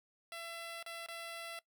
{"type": "tone with dropouts", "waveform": "10% pulse", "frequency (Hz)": 672, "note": "E5", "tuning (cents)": 33, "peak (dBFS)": -35, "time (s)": [0.32, 1.59], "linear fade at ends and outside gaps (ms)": 1, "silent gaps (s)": [[0.827, 0.862], [1.062, 1.085]], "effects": ["noise-tail reverb RT60 0.1 s tail -19 dB re dry"]}